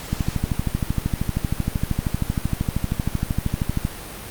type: click train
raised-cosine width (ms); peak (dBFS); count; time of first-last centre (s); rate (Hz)
5; -8; 49; 0.13-3.851; 12.9
effects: pink hiss -35 dBFS RMS until 4.3 s + Opus 48 kbps